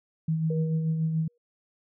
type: tone with tremolo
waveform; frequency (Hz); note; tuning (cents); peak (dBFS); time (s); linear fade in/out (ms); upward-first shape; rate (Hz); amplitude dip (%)
sine; 160; D#3; +49; -22; 0.28-1.28; 5; sine; 6.9; 40
type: tone with exponential decay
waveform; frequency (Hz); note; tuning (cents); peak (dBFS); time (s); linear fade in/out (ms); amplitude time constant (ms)
sine; 478.5; A#4; +45; -29; 0.5-1.38; 5; 190
effects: none